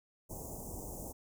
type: band-stop noise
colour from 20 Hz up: pink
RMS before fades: -44 dBFS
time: 0.29-1.13 s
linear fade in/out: 20 ms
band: 910 to 6300 Hz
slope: 48 dB/octave
effects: none